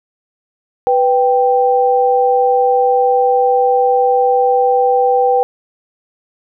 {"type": "tone pair together", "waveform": "sine", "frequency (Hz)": [494.6, 784], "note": ["B4", "G5"], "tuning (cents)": [3, 0], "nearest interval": "minor sixth", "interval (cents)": 797, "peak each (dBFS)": -12, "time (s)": [0.87, 5.43], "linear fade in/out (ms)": 0, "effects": []}